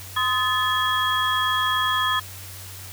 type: tone cluster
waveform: sine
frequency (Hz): 1033 / 1256 / 1739 / 3301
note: C6 / D#6 / A6 / G#7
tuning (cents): -22 / +16 / -21 / -11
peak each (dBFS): -25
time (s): 0.16-2.2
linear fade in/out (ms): 10
effects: added 94 Hz sine -40 dBFS peak until 2.92 s + white hiss -40 dBFS RMS until 2.92 s